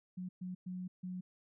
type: tone bursts at uneven times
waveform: sine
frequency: 182.5 Hz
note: F#3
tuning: 24 cents flat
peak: -39 dBFS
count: 4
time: 0.17-0.29 / 0.41-0.55 / 0.66-0.88 / 1.03-1.21 s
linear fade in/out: 10 ms
effects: none